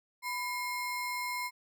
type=ring-modulated tone; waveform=square; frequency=1568 Hz; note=G6; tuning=in tune; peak=-31 dBFS; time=0.22-1.51 s; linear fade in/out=50 ms; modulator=576 Hz; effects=none